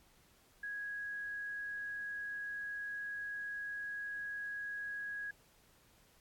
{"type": "tone", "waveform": "sine", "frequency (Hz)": 1658, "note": "G#6", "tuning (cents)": -3, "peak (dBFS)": -39, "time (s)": [0.63, 5.31], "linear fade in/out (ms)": 5, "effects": ["pink hiss -67 dBFS RMS until 6.2 s", "AAC 64 kbps"]}